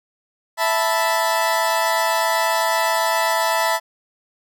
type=chord; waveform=30% pulse; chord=E suspended fourth; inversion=none; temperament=equal; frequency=659.3 / 880 / 987.8 Hz; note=E5 / A5 / B5; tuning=0 / 0 / 0 cents; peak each=-19 dBFS; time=0.57-3.8 s; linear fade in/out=50 ms; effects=none